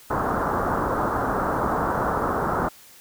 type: low-pass noise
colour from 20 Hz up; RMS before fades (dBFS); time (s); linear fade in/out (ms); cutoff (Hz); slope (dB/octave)
white; -24; 0.1-2.69; 10; 1400; 48
effects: white hiss -49 dBFS RMS until 3 s